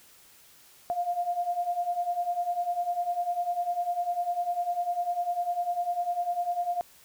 sine beating tone pair, 696 / 706 Hz, F5 / F5, -6 / +19 cents, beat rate 10 Hz, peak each -32 / -28 dBFS, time 0.9-6.81 s, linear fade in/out 0 ms, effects white hiss -56 dBFS RMS until 7.04 s

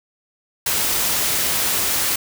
white noise, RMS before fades -20 dBFS, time 0.66-2.16 s, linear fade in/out 5 ms, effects none

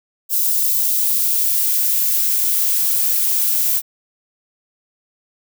violet noise with high-pass filter sweep, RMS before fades -17 dBFS, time 0.29-3.82 s, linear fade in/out 50 ms, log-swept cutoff 4200 to 340 Hz, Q 0.71, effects none

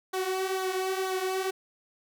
sawtooth tone with flanger, 377 Hz, F#4, 32 cents sharp, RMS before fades -30 dBFS, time 0.13-1.51 s, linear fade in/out 10 ms, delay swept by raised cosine 0.37 to 4.77 ms, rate 2.1 Hz, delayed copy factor -0.6, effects none

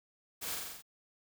white noise with echo, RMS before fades -40 dBFS, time 0.41-0.56 s, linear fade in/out 20 ms, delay 44 ms, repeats 6, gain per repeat -2 dB, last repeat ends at 0.824 s, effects none

